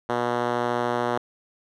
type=tone with band-pass filter; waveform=5% pulse; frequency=120.9 Hz; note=B2; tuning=36 cents flat; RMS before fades=-25 dBFS; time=0.09-1.18 s; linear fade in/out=5 ms; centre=530 Hz; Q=0.54; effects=none